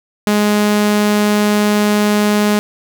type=tone; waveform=sawtooth; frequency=208.5 Hz; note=G#3; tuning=7 cents sharp; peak=-7 dBFS; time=0.27-2.59 s; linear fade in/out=0 ms; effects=none